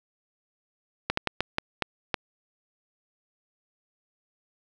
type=slowing click train; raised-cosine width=0.3 ms; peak=-8 dBFS; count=7; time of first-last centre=1.1-2.142 s; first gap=74 ms; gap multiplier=1.34; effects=8-bit